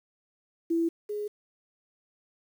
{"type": "tone pair in turn", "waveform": "sine", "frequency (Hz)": [333, 417], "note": ["E4", "G#4"], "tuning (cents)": [18, 7], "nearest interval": "major third", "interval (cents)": 389, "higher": "second", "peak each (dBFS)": [-23, -30], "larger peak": "first", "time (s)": [[0.7, 0.89], [1.09, 1.28]], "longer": "neither", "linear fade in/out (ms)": 10, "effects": ["9-bit"]}